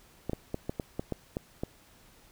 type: clicks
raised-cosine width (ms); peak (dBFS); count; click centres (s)
2; -18; 9; 0.296 / 0.333 / 0.544 / 0.695 / 0.798 / 0.995 / 1.123 / 1.369 / 1.635
effects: pink hiss -59 dBFS RMS until 2.31 s